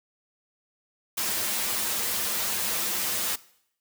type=noise with comb filter; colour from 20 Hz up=white; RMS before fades=-28 dBFS; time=1.17-3.36 s; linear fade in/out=10 ms; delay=7.1 ms; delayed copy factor=-1; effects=noise-tail reverb RT60 0.7 s tail -20 dB re dry + high-pass 100 Hz 12 dB/octave